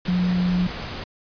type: tone in noise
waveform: sine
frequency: 179.8 Hz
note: F#3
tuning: 49 cents flat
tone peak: -18 dBFS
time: 0.08-0.67 s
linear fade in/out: 5 ms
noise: pink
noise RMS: -32 dBFS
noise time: 0.05-1.04 s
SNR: +11 dB
effects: resampled to 11025 Hz